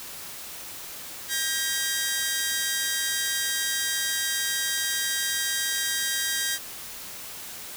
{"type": "tone pair together", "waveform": "10% pulse", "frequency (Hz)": [1599.4, 1902], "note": ["G6", "A#6"], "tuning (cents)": [34, 34], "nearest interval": "minor third", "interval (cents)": 300, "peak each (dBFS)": -19, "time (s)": [1.28, 6.59], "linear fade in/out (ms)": 50, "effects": ["white hiss -39 dBFS RMS until 7.76 s"]}